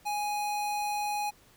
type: tone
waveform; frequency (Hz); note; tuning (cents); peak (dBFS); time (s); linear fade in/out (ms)
square; 830.6; G#5; 0; -30; 0.05-1.31; 20
effects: pink hiss -60 dBFS RMS until 1.56 s